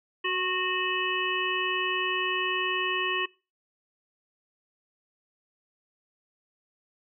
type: harmonic tone with a mistuned harmonic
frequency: 370 Hz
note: F#4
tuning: in tune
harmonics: 1 / 3 / 5 / 7 / 8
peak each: -32 / -32 / -32 / -32 / -32 dBFS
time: 0.24-3.26 s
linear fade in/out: 10 ms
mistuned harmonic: 3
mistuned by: -33 cents
effects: noise-tail reverb RT60 0.3 s tail -21 dB re dry

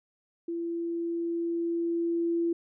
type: tone with level ramp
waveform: sine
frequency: 337.9 Hz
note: E4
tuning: 43 cents sharp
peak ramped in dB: -30 to -24 dBFS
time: 0.48-2.53 s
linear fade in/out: 5 ms
effects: none

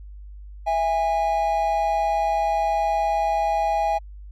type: tone pair together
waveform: triangle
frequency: 660 / 819 Hz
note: E5 / G#5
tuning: +2 / -24 cents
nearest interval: major third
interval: 374 cents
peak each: -22 / -19 dBFS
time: 0.66-3.99 s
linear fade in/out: 20 ms
effects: added 50 Hz sine -37 dBFS peak until 4.31 s

